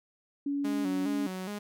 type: tone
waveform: sine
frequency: 283 Hz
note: C#4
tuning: 36 cents sharp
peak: -28 dBFS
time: 0.46-1.27 s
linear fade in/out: 5 ms
type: tone with vibrato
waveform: sawtooth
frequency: 196 Hz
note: G3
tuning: in tune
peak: -31 dBFS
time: 0.64-1.59 s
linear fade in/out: 10 ms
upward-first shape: square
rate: 2.4 Hz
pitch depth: 90 cents each way
effects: none